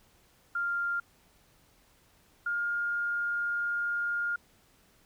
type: tone pair in turn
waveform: sine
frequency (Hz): 1396.9 / 1413.9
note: F6 / F6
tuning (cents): 0 / +21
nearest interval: unison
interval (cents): 21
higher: second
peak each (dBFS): -28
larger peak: neither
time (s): 0.55-1 / 2.46-4.36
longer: second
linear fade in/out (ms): 5
effects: pink hiss -64 dBFS RMS until 5.05 s